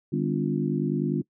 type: harmonic tone with a mistuned harmonic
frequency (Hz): 50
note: G1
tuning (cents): +35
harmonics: 3 / 4 / 5 / 6 / 7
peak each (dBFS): -28 / -29 / -30 / -31 / -31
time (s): 0.12-1.22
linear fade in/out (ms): 10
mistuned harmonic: 6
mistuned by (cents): -52
effects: noise-tail reverb RT60 0.1 s tail -22 dB re dry